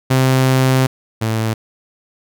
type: tone pair in turn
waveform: sawtooth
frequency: 130.81 / 111.16 Hz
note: C3 / A2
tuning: 0 / +18 cents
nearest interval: minor third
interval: 282 cents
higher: first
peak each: -7 / -12 dBFS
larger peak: first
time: 0.1-0.87 / 1.21-1.54 s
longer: first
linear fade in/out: 10 ms
effects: none